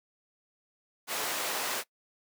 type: high-pass noise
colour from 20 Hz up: pink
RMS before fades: -33 dBFS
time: 1.07-1.84 s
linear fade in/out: 50 ms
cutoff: 530 Hz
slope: 12 dB/octave
type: tone with exponential growth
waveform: sawtooth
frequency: 436.6 Hz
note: A4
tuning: 13 cents flat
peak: -32 dBFS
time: 1.09-1.24 s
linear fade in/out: 0 ms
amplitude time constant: 32 ms
effects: noise-tail reverb RT60 0.1 s tail -21 dB re dry